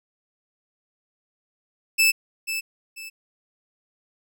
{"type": "tone with echo", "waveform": "sawtooth", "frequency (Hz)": 2630, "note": "E7", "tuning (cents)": -5, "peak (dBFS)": -12, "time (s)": [1.98, 2.12], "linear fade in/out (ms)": 20, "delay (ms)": 490, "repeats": 2, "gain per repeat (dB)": -10, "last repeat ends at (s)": 3.1, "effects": []}